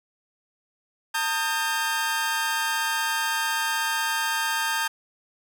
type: tone cluster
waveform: sawtooth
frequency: 904 / 1242 / 1591 Hz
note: A5 / D#6 / G6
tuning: +47 / -3 / +25 cents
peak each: -24 / -28 / -23 dBFS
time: 1.14-4.88 s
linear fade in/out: 10 ms
effects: none